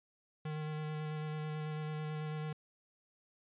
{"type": "tone with vibrato", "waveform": "square", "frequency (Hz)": 153.6, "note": "D#3", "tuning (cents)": -22, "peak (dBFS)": -38, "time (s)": [0.45, 2.53], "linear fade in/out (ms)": 5, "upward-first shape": "square", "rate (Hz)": 9.1, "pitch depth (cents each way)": 11, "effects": ["resampled to 8000 Hz"]}